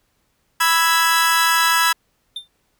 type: chord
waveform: sawtooth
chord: E major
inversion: second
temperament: equal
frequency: 987.8 / 1318.5 / 1661.2 Hz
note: B5 / E6 / G#6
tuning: 0 / 0 / 0 cents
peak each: -15 dBFS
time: 0.6-1.93 s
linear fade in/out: 10 ms
type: tone with exponential decay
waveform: triangle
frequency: 3591 Hz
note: A7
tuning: 35 cents sharp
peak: -21 dBFS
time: 2.36-2.48 s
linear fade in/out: 5 ms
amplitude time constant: 25 ms
effects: pink hiss -66 dBFS RMS until 2.79 s

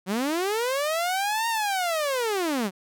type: linear two-way sweep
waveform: sawtooth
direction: up then down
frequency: 176.4 to 932.3 to 176.4 Hz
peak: -20 dBFS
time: 0.06-2.71 s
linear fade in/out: 50 ms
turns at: 1.48 s
effects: none

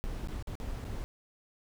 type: noise with dropouts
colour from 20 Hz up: brown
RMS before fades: -37 dBFS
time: 0.04-1.04 s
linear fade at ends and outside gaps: 0 ms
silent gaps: 0.273-0.285 / 0.425-0.472 / 0.554-0.601 / 0.843-0.85 s
effects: none

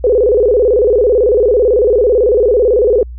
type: tone with vibrato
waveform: sine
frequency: 457 Hz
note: A#4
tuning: 34 cents flat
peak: -7 dBFS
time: 0.04-3.03 s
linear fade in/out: 2 ms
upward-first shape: square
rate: 18 Hz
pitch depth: 160 cents each way
effects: added 60 Hz sine -25 dBFS peak until 3.18 s

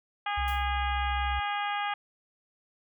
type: harmonic tone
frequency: 409.5 Hz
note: G#4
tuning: 24 cents flat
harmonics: 2 / 3 / 4 / 5 / 6 / 7 / 8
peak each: -31 / -35 / -37 / -39 / -41 / -42 / -43 dBFS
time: 0.26-1.94 s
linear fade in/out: 5 ms
type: tone with pitch glide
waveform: sine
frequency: 67.2 to 66.47 Hz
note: C2 to C2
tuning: +47 to +28 cents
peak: -30 dBFS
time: 0.37-1.4 s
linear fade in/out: 10 ms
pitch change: -19 cents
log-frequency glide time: 0.64-1.15 s
type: noise with exponential decay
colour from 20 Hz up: blue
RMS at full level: -43 dBFS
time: 0.48-0.72 s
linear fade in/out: 0 ms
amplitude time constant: 51 ms
effects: none

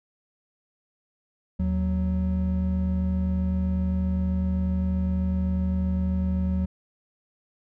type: tone pair together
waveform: triangle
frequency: 77.78 / 185.53 Hz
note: D#2 / F#3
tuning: 0 / +5 cents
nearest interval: octave + minor third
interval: 1505 cents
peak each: -23 dBFS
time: 1.59-6.66 s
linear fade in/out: 10 ms
effects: none

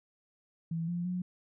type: tone with pitch steps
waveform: sine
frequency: 165.1 / 173.9 / 180.5 Hz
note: E3 / F3 / F#3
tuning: +3 / -7 / -43 cents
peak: -31 dBFS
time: 0.71-1.22 s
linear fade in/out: 5 ms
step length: 170 ms
effects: none

